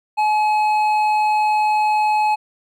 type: tone with hard clipping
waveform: sine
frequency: 851 Hz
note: G#5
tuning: 42 cents sharp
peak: -16 dBFS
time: 0.17-2.36 s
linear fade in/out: 20 ms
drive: 7 dB
effects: none